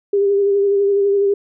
sine tone with vibrato, 400 Hz, G4, 35 cents sharp, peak -12 dBFS, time 0.13-1.34 s, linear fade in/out 5 ms, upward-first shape sine, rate 12 Hz, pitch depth 26 cents each way, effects none

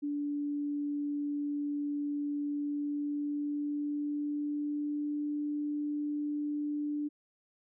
sine tone with pitch glide, 290.2 to 294.8 Hz, D4 to D4, -21 to +7 cents, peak -31 dBFS, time 0.02-7.09 s, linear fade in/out 20 ms, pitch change +28 cents, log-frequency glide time 2.42-5.25 s, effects none

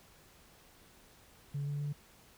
sine tone with pitch steps, 142.3 / 144.4 / 145.6 Hz, C#3 / D3 / D3, +46 / -29 / -15 cents, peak -32 dBFS, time 1.54-1.93 s, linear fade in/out 10 ms, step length 130 ms, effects tanh soft clip ceiling -31 dBFS + pink hiss -61 dBFS RMS until 2.37 s

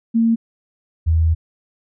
sine tone pair in turn, 228.3 / 81.14 Hz, A#3 / E2, -36 / -27 cents, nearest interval octave + tritone, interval 1791 cents, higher first, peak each -12 dBFS, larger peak neither, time 0.14-0.36 / 1.06-1.35 s, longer second, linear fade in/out 20 ms, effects none

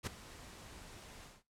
pink noise with ADSR envelope, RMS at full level -37 dBFS, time 0.03-1.43 s, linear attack 38 ms, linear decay 9 ms, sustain -16 dB, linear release 190 ms, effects noise-tail reverb RT60 0.2 s tail -17 dB re dry + low-pass 10000 Hz 12 dB/octave

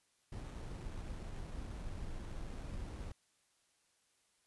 brown noise with sample-and-hold, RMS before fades -44 dBFS, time 0.32-3.12 s, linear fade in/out 5 ms, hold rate 4900 Hz, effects white hiss -75 dBFS RMS until 4.46 s + resampled to 24000 Hz

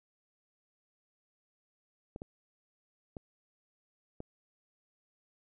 clicks, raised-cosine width 2 ms, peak -28 dBFS, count 4, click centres 2.161 / 2.219 / 3.168 / 4.204 s, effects none

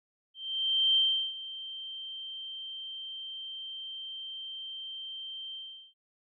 sine tone with ADSR envelope, 3136 Hz, G7, in tune, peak -21 dBFS, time 0.34-5.94 s, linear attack 620 ms, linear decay 370 ms, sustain -17 dB, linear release 400 ms, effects none

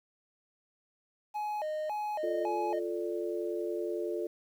triangle tone with vibrato, 720 Hz, F#5, 47 cents flat, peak -30 dBFS, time 1.34-2.8 s, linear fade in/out 20 ms, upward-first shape square, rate 1.8 Hz, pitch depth 270 cents each way
sine chord, D minor, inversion first, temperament equal, 349.2 / 440 / 587.3 Hz, F4 / A4 / D5, 0 / 0 / 0 cents, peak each -34 / -36 / -39 dBFS, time 2.23-4.27 s, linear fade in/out 5 ms
effects 10-bit

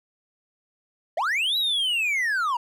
triangle linear two-way sweep, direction up then down, 570 to 3951 to 916 Hz, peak -20 dBFS, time 1.17-2.57 s, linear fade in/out 5 ms, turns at 1.57 s, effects none

